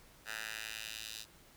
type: tone with high-pass filter sweep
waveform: 10% pulse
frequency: 110 Hz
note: A2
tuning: in tune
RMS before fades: -44 dBFS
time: 0.25-1.26 s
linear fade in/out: 50 ms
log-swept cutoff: 1500 to 4000 Hz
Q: 1.5
effects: pink hiss -61 dBFS RMS until 1.56 s